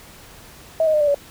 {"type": "tone with pitch steps", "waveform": "sine", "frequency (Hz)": [643, 624, 605.5, 587.6, 570.2], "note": ["E5", "D#5", "D#5", "D5", "C#5"], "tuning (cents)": [-43, 5, -47, 1, 49], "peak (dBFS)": -14, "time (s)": [0.8, 1.145], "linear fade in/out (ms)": 2, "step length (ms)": 69, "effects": ["pink hiss -44 dBFS RMS until 1.3 s"]}